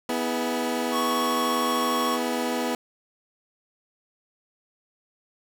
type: chord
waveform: 20% pulse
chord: E major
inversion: second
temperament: equal with one note detuned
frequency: 246.9 / 324 / 415.3 Hz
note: B3 / E4 / G#4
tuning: 0 / -30 / 0 cents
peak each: -22 / -26 / -27 dBFS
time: 0.09-2.75 s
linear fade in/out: 2 ms
type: tone with vibrato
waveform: square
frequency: 1108.7 Hz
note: C#6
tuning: in tune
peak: -26 dBFS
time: 0.91-2.19 s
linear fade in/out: 50 ms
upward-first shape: sine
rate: 13 Hz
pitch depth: 11 cents each way
effects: none